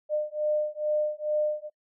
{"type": "beating tone pair", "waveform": "sine", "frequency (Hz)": [603, 605.3], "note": ["D5", "D#5"], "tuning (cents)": [46, -48], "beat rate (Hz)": 2.3, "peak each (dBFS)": -28, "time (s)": [0.09, 1.7], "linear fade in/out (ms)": 50, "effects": ["noise-tail reverb RT60 0.1 s tail -24 dB re dry"]}